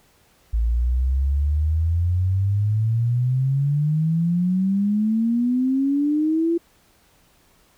sine exponential sweep, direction up, 55 to 341.8 Hz, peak -17 dBFS, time 0.53-6.58 s, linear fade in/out 10 ms, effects pink hiss -58 dBFS RMS until 7.77 s

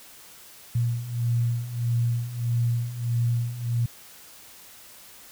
sine beating tone pair, 117.5 / 119.1 Hz, A#2 / A#2, +14 / +38 cents, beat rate 1.6 Hz, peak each -28 / -24 dBFS, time 0.75-3.86 s, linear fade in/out 5 ms, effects white hiss -48 dBFS RMS until 5.31 s

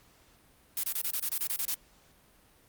blue noise bursts, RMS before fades -31 dBFS, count 11, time 0.77-1.744 s, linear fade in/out 2 ms, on 64 ms, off 27 ms, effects pink hiss -62 dBFS RMS until 2.68 s + Opus 48 kbps

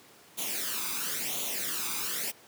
white noise with flanger, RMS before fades -33 dBFS, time 0.37-2.32 s, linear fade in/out 20 ms, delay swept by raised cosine 0.29 to 0.83 ms, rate 0.97 Hz, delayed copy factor +0.7, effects pink hiss -55 dBFS RMS until 2.47 s + high-pass 200 Hz 12 dB/octave

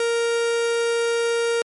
45% pulse tone, 466.3 Hz, A#4, 1 cent sharp, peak -19 dBFS, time 0-1.62 s, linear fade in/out 2 ms, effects MP3 48 kbps

